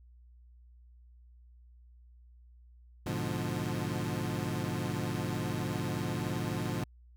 25% pulse chord, G# diminished seventh, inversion none, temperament equal, 103.83 / 123.47 / 146.83 / 174.61 Hz, G#2 / B2 / D3 / F3, 0 / 0 / 0 / 0 cents, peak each -34 dBFS, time 3.06-6.84 s, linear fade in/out 5 ms, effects added 60 Hz sine -54 dBFS peak until 7.16 s

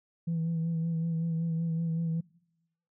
sine tone with vibrato, 164.81 Hz, E3, in tune, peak -26 dBFS, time 0.27-2.21 s, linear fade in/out 10 ms, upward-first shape sine, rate 5.3 Hz, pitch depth 31 cents each way, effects noise-tail reverb RT60 0.9 s tail -24 dB re dry + tanh soft clip ceiling -25 dBFS

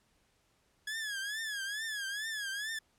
sawtooth tone with vibrato, 1682 Hz, G#6, 22 cents sharp, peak -32 dBFS, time 0.87-2.79 s, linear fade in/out 5 ms, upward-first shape triangle, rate 2.3 Hz, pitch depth 140 cents each way, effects pink hiss -72 dBFS RMS until 2.98 s + low-pass 11000 Hz 12 dB/octave

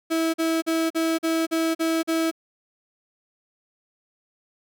35% pulse tone bursts, 325.7 Hz, E4, 21 cents flat, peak -19 dBFS, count 8, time 0.1-2.314 s, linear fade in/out 20 ms, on 240 ms, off 42 ms, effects none

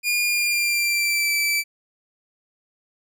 sawtooth tone with pitch glide, 2424 to 2321 Hz, D#7 to D7, -46 to -21 cents, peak -16 dBFS, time 0.03-1.64 s, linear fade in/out 50 ms, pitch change -75 cents, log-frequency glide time 0.24-1.33 s, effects none

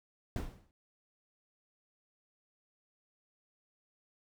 brown noise with exponential decay, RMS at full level -33 dBFS, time 0.36-0.71 s, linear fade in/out 1 ms, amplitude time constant 76 ms, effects none

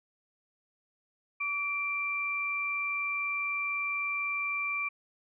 sine tone pair together, 1148.1 / 2358 Hz, D6 / D7, -40 / +6 cents, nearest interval octave, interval 1246 cents, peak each -37 / -30 dBFS, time 1.4-4.89 s, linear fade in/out 10 ms, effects none

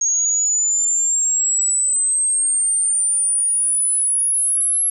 sine exponential sweep, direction up, 6560 to 11175 Hz, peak -15 dBFS, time 0.01-4.9 s, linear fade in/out 5 ms, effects none

